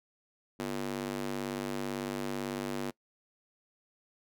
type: tone with high-pass filter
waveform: square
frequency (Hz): 49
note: G1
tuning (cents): 0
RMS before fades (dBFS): -36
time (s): 0.59-2.91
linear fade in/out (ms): 10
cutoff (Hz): 270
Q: 1.6
effects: noise-tail reverb RT60 0.1 s tail -23 dB re dry